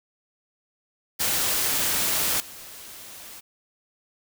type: noise with level steps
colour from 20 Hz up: white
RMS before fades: -24 / -42 dBFS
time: 1.19-3.41 s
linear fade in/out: 20 ms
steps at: 2.4 s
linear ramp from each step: 2 ms
effects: none